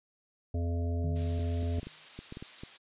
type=harmonic tone; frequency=85.2 Hz; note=F2; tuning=42 cents flat; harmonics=1 / 3 / 5 / 7 / 8; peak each=-29 / -39 / -43 / -46 / -47 dBFS; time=0.54-1.8 s; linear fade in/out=5 ms
type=tone with exponential decay; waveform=sine; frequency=155.56 Hz; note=D#3; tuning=in tune; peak=-33 dBFS; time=1.04-2.06 s; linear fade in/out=0 ms; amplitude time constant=220 ms
type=noise; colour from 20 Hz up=blue; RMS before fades=-42 dBFS; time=1.15-2.78 s; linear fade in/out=20 ms
type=clicks; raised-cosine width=3 ms; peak=-29 dBFS; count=10; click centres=1.392 / 1.629 / 1.785 / 1.831 / 1.87 / 2.19 / 2.324 / 2.371 / 2.425 / 2.635 s
effects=resampled to 8000 Hz